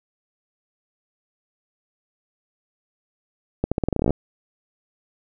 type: accelerating click train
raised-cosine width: 2 ms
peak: -7 dBFS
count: 14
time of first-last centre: 3.64-4.106 s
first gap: 76 ms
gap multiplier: 0.86
effects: none